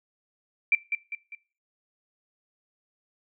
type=tone with echo; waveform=sine; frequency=2349 Hz; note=D7; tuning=in tune; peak=-17 dBFS; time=0.72-0.75 s; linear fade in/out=2 ms; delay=200 ms; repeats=3; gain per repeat=-7 dB; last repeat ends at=1.35 s; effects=noise-tail reverb RT60 0.4 s tail -21 dB re dry